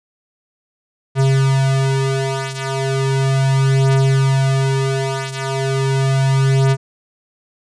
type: beating tone pair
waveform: square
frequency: 134.5 / 134.86 Hz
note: C3 / C#3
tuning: +48 / -47 cents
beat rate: 0.36 Hz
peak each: -16 / -19 dBFS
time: 1.15-6.77 s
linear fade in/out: 50 ms
effects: resampled to 22050 Hz